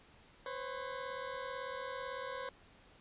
20% pulse tone pair together, 504 / 542 Hz, B4 / C#5, +35 / -39 cents, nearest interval minor second, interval 126 cents, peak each -38 / -38 dBFS, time 0.46-2.49 s, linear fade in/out 2 ms, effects pink hiss -62 dBFS RMS until 3 s + resampled to 8000 Hz

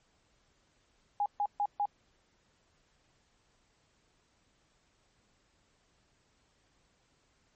sine tone bursts, 820 Hz, G#5, 22 cents flat, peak -27 dBFS, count 4, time 1.2-1.856 s, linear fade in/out 2 ms, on 59 ms, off 140 ms, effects pink hiss -71 dBFS RMS until 7.55 s + MP3 32 kbps

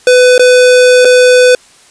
square tone with dropouts, 500 Hz, B4, 21 cents sharp, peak -3 dBFS, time 0.07-1.55 s, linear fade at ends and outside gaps 2 ms, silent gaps 0.38-0.394 / 1.048-1.052 s, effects white hiss -42 dBFS RMS until 1.9 s + resampled to 22050 Hz

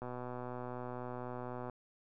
click train, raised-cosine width 1 ms, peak -29 dBFS, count 209, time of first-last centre 0.02-1.697 s, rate 124 Hz, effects none

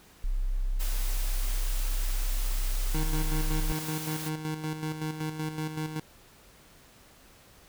sine tone, 32.7 Hz, C1, in tune, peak -25 dBFS, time 0.24-3.72 s, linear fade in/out 0 ms
white noise, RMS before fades -39 dBFS, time 0.79-4.3 s, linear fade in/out 20 ms
25% pulse tone with tremolo, 155.56 Hz, D#3, in tune, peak -26 dBFS, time 2.94-6 s, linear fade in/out 5 ms, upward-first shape square, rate 5.3 Hz, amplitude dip 55%
effects pink hiss -56 dBFS RMS until 7.68 s

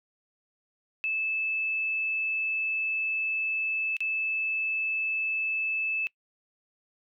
sine tone with dropouts, 2620 Hz, E7, 11 cents flat, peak -26 dBFS, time 1.04-6.07 s, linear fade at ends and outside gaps 0 ms, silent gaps 3.967-4.005 s, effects noise-tail reverb RT60 0.1 s tail -22 dB re dry

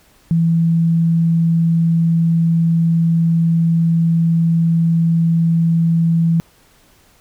sine tone, 165.9 Hz, E3, 11 cents sharp, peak -11 dBFS, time 0.31-6.4 s, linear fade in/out 0 ms, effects pink hiss -52 dBFS RMS until 7.2 s

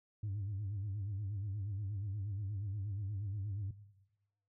sine tone with vibrato, 100.9 Hz, G#2, 49 cents flat, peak -34 dBFS, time 0.23-3.71 s, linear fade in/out 5 ms, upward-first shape sine, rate 8.4 Hz, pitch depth 98 cents each way, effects noise-tail reverb RT60 1.0 s tail -17 dB re dry + tanh soft clip ceiling -34 dBFS

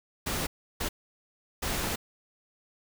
pink noise bursts at uneven times, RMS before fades -31 dBFS, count 3, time 0.26-0.47 / 0.8-0.89 / 1.62-1.96 s, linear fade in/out 10 ms, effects none

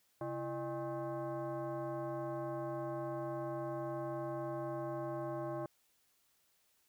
sine tone with frequency modulation, 134.1 Hz, C3, 43 cents sharp, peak -37 dBFS, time 0.21-5.66 s, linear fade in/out 2 ms, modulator 472 Hz, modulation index 1.7, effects white hiss -74 dBFS RMS until 6.88 s

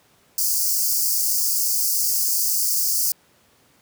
white high-pass noise, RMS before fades -21 dBFS, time 0.38-3.12 s, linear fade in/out 2 ms, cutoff 4600 Hz, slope 96 dB/octave, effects pink hiss -58 dBFS RMS until 3.81 s + high-pass 100 Hz 12 dB/octave

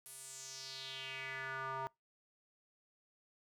square tone with band-pass filter sweep, 133.2 Hz, C3, 31 cents sharp, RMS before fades -45 dBFS, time 0.06-1.87 s, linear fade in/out 0 ms, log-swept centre 11000 to 940 Hz, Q 3.7, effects noise-tail reverb RT60 0.2 s tail -25 dB re dry

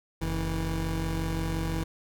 25% pulse tone pair together, 45.77 / 162.7 Hz, F#1 / E3, -18 / -22 cents, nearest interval octave + minor seventh, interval 2196 cents, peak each -27 dBFS, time 0.21-1.84 s, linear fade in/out 10 ms, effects none

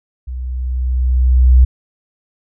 sine tone with level ramp, 63 Hz, B1, 35 cents sharp, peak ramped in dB -22 to -3 dBFS, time 0.27-1.65 s, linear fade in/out 10 ms, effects none

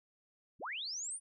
sine linear sweep, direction up, 60.1 to 9520 Hz, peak -38 dBFS, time 0.59-1.2 s, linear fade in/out 50 ms, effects none

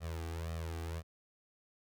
sawtooth tone with flanger, 82.1 Hz, E2, 6 cents flat, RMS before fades -40 dBFS, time 0-1.03 s, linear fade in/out 50 ms, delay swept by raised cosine 1.6 to 2.6 ms, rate 1.9 Hz, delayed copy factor +0.95, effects none

